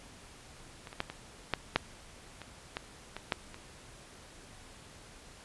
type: clicks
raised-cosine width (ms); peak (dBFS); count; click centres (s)
0.3; -28 / -29 / -15 / -24 / -12 / -8 / -27 / -18 / -23 / -12 / -29; 11; 0.872 / 0.929 / 1.004 / 1.1 / 1.537 / 1.76 / 2.417 / 2.769 / 3.166 / 3.322 / 3.544
effects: pink hiss -53 dBFS RMS until 5.44 s + resampled to 24000 Hz